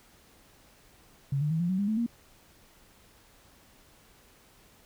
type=tone with pitch steps; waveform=sine; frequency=138.59 / 149.4 / 161.05 / 173.61 / 187.14 / 201.7 / 217.5 / 234.4 Hz; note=C#3 / D3 / E3 / F3 / F#3 / G3 / A3 / A#3; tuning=0 / +30 / -40 / -10 / +20 / +50 / -20 / +10 cents; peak=-25 dBFS; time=1.32-2.064 s; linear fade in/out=5 ms; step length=93 ms; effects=pink hiss -59 dBFS RMS until 4.85 s